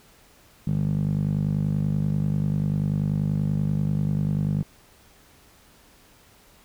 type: tone with band-pass filter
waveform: 15% pulse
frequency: 50.3 Hz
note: G1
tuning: 45 cents sharp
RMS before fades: -24 dBFS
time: 0.67-4.63 s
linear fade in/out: 5 ms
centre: 170 Hz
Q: 3.2
effects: pink hiss -55 dBFS RMS until 6.64 s